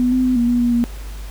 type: tone with pitch steps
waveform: sine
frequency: 248.2 / 255.8 / 253.7 / 237.7 / 242.5 / 240 / 236.9 Hz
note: B3 / C4 / B3 / A#3 / B3 / B3 / A#3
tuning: +9 / -39 / +47 / +34 / -31 / -49 / +28 cents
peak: -13 dBFS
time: 0-0.84 s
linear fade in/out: 0 ms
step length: 120 ms
effects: added 50 Hz sine -28 dBFS peak until 1.3 s + pink hiss -41 dBFS RMS until 1.3 s